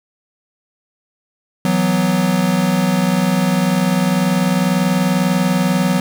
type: chord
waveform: square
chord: E suspended second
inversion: none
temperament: equal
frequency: 164.81 / 185 / 246.9 Hz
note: E3 / F#3 / B3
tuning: 0 / 0 / 0 cents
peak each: -21 / -16 / -21 dBFS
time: 1.65-6 s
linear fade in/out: 2 ms
effects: 7-bit